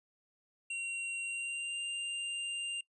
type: tone with pitch glide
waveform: square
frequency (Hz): 2750 to 2792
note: F7 to F7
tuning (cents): -27 to -1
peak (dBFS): -36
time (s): 0.7-2.81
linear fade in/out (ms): 5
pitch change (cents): +26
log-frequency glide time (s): 1.23-1.78
effects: noise-tail reverb RT60 0.1 s tail -23 dB re dry + resampled to 24000 Hz